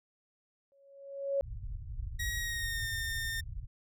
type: tone with exponential growth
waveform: sine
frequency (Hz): 554.4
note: C#5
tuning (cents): 0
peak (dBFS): -25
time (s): 0.72-1.41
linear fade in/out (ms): 0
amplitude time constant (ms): 150
type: low-pass noise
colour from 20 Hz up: pink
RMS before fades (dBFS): -40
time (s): 1.42-3.67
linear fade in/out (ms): 20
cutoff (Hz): 120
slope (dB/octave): 48
type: tone with pitch glide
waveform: sawtooth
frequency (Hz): 1898 to 1817.5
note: A#6 to A#6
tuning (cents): +31 to -44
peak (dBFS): -31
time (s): 2.19-3.41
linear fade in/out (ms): 10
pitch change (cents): -75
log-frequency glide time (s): 2.38-2.87
effects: none